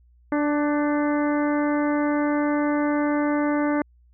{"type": "harmonic tone with a mistuned harmonic", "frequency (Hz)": 293.7, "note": "D4", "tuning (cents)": 0, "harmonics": [1, 2, 3, 4, 5, 6, 7], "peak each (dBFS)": [-21, -27, -31, -33, -35, -37, -38], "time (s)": [0.32, 3.82], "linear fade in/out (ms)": 2, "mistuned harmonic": 5, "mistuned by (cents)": 37, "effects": ["added 60 Hz sine -53 dBFS peak until 4.13 s"]}